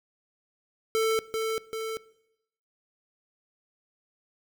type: tone with echo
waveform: square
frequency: 443.9 Hz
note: A4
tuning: 15 cents sharp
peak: -23 dBFS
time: 0.95-1.19 s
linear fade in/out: 0 ms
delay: 390 ms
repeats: 2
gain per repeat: -4 dB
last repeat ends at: 1.97 s
effects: noise-tail reverb RT60 0.8 s tail -19 dB re dry